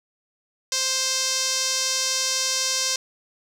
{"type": "tone with band-pass filter", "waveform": "sawtooth", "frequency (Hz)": 524, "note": "C5", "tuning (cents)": 2, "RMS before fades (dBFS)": -24, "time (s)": [0.72, 2.96], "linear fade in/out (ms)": 2, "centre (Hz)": 5700, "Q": 2.8, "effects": []}